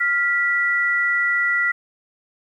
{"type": "tone pair together", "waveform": "sine", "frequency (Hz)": [1396.9, 1960.6], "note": ["F6", "B6"], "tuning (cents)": [0, -13], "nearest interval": "tritone", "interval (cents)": 587, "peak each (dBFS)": [-22, -18], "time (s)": [0, 1.72], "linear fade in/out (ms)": 10, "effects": ["9-bit"]}